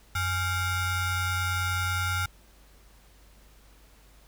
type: ring-modulated tone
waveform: 40% pulse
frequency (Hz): 739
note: F#5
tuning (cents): -2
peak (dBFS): -22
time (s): 0.15-2.26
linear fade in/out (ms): 5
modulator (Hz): 648
effects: added 50 Hz sine -54 dBFS peak until 4.27 s + pink hiss -59 dBFS RMS until 4.27 s